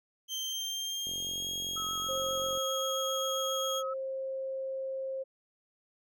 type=tone with pitch glide; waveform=30% pulse; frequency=3136 to 3271 Hz; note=G7 to G#7; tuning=0 to -27 cents; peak=-31 dBFS; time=0.28-3.83 s; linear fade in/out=50 ms; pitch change=+73 cents; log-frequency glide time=0.46-1.47 s
type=click train; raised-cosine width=2 ms; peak=-35 dBFS; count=69; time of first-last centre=1.07-2.574 s; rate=45.2 Hz
type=tone with vibrato; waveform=sine; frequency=1286 Hz; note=E6; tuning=43 cents flat; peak=-36 dBFS; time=1.76-3.94 s; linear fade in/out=10 ms; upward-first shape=sine; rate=7.5 Hz; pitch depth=22 cents each way
type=tone; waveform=sine; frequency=532 Hz; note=C5; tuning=29 cents sharp; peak=-33 dBFS; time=2.08-5.24 s; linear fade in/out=20 ms
effects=none